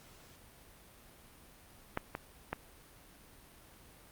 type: clicks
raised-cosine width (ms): 0.5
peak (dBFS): -17 / -22 / -19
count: 3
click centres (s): 1.974 / 2.151 / 2.53
effects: pink hiss -58 dBFS RMS until 4.11 s + Opus 48 kbps